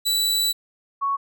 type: tone pair in turn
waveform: sawtooth / sine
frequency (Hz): 3951 / 1110.8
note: B7 / C#6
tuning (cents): 0 / +3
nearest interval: octave + minor seventh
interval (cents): 2197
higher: first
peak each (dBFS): -16 / -20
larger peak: first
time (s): 0.05-0.53 / 1.01-1.17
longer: first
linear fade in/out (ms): 20
effects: none